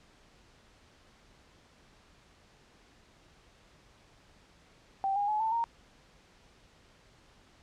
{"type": "tone with pitch steps", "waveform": "sine", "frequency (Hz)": [780, 814.5, 850.6, 888.3, 927.6], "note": ["G5", "G#5", "G#5", "A5", "A#5"], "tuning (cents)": [-9, -34, 41, 16, -9], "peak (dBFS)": -27, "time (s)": [5.04, 5.64], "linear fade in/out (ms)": 0, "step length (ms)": 120, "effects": ["pink hiss -61 dBFS RMS until 7.62 s", "low-pass 6000 Hz 12 dB/octave"]}